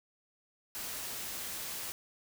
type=noise; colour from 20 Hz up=white; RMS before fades=-40 dBFS; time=0.75-1.92 s; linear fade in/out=0 ms; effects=none